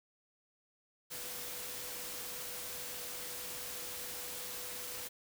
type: tone in noise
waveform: sine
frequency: 493.9 Hz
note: B4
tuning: in tune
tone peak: -54 dBFS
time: 1.1-5.09 s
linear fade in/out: 20 ms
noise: white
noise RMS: -43 dBFS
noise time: 1.1-5.09 s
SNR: -14 dB
effects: none